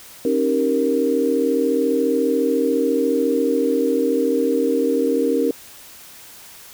sine chord, Eb dominant seventh, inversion third, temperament equal with one note detuned, 270.9 / 311.1 / 392 / 466.2 Hz, Db4 / Eb4 / G4 / Bb4, -40 / 0 / 0 / 0 cents, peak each -21 / -23 / -25 / -19 dBFS, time 0.25-5.51 s, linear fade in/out 2 ms, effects white hiss -42 dBFS RMS until 6.73 s

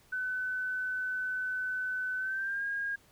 sine tone with pitch glide, 1509 to 1626.7 Hz, F#6 to G#6, +34 to -36 cents, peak -31 dBFS, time 0.12-2.96 s, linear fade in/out 10 ms, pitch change +130 cents, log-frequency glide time 2.17-2.65 s, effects pink hiss -63 dBFS RMS until 3.11 s

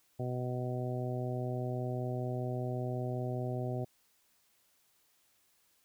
harmonic tone, 125.1 Hz, B2, 23 cents sharp, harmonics 1 / 2 / 3 / 4 / 5 / 6, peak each -35 / -42 / -41 / -45 / -42 / -46 dBFS, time 0.19-3.85 s, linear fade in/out 10 ms, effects white hiss -71 dBFS RMS until 5.84 s

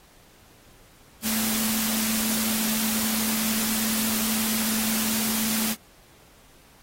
sine tone in noise, 220 Hz, A3, in tune, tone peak -27 dBFS, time 1.22-5.76 s, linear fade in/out 50 ms, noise white, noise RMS -27 dBFS, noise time 1.22-5.76 s, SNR -3 dB, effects pink hiss -55 dBFS RMS until 6.82 s + AAC 48 kbps

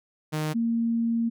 sawtooth / sine tone pair in turn, 154.1 / 230.9 Hz, D#3 / A#3, -16 / -16 cents, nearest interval perfect fifth, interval 700 cents, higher second, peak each -22 dBFS, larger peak neither, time 0.32-0.54 / 0.54-1.3 s, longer second, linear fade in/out 20 ms, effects none

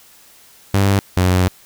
sawtooth tone pair in turn, 98.7 / 91.48 Hz, G2 / F#2, +12 / -19 cents, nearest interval minor second, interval 131 cents, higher first, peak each -8 dBFS, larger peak neither, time 0.74-0.99 / 1.17-1.48 s, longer second, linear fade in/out 0 ms, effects white hiss -47 dBFS RMS until 1.65 s

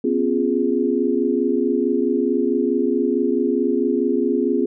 sine chord, C# dominant seventh, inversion third, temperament equal with one note detuned, 246.9 / 271.5 / 349.2 / 415.3 Hz, B3 / C#4 / E#4 / G#4, 0 / -36 / 0 / 0 cents, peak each -22 dBFS, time 0.04-4.66 s, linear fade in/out 5 ms, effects none

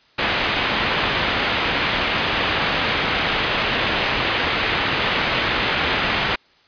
white low-pass noise, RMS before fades -21 dBFS, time 0.18-6.36 s, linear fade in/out 10 ms, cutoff 3300 Hz, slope 24 dB/octave, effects white hiss -55 dBFS RMS until 6.67 s + resampled to 11025 Hz

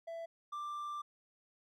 triangle tone pair in turn, 665 / 1181.1 Hz, E5 / D6, +15 / +9 cents, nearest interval minor seventh, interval 994 cents, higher second, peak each -39 / -37 dBFS, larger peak second, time 0.07-0.26 / 0.52-1.02 s, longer second, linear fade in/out 10 ms, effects none

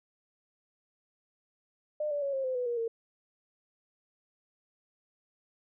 sine tone with pitch steps, 603 / 579.8 / 557.4 / 536 / 515.3 / 495.5 / 476.4 / 458 Hz, D5 / D5 / C#5 / C5 / C5 / B4 / A#4 / A#4, +46 / -22 / +9 / +42 / -27 / +6 / +38 / -31 cents, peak -29 dBFS, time 2-2.88 s, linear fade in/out 5 ms, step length 110 ms, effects none

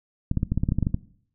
clicks, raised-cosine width 5 ms, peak -10 dBFS, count 12, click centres 0.314 / 0.373 / 0.431 / 0.52 / 0.576 / 0.635 / 0.689 / 0.721 / 0.786 / 0.827 / 0.869 / 0.944 s, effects noise-tail reverb RT60 0.6 s tail -19 dB re dry

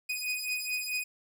sawtooth beating tone pair, 2489 / 2493.6 Hz, D#7 / D#7, 0 / +3 cents, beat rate 4.6 Hz, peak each -31 dBFS, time 0.09-1.04 s, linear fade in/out 10 ms, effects none

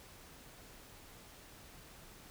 silence, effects pink hiss -56 dBFS RMS until 2.3 s

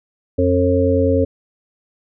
harmonic tone, 89.9 Hz, F#2, 49 cents flat, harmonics 1 / 3 / 5 / 6, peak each -18 / -18 / -18 / -18 dBFS, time 0.38-1.25 s, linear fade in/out 10 ms, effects none

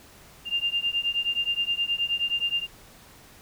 sine beating tone pair, 2794 / 2803.5 Hz, F7 / F7, 0 / +6 cents, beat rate 9.5 Hz, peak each -27 dBFS, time 0.45-2.67 s, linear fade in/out 50 ms, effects pink hiss -51 dBFS RMS until 3.41 s

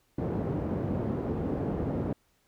pink band-pass noise, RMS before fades -31 dBFS, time 0.18-2.13 s, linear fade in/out 5 ms, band 100 to 460 Hz, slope 12 dB/octave, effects pink hiss -70 dBFS RMS until 2.47 s

